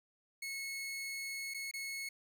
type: tone with dropouts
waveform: sawtooth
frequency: 2188 Hz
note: C#7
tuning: 23 cents flat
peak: -36 dBFS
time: 0.42-2.09 s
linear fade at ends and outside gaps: 5 ms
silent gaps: 1.539-1.544 / 1.713-1.737 s
effects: none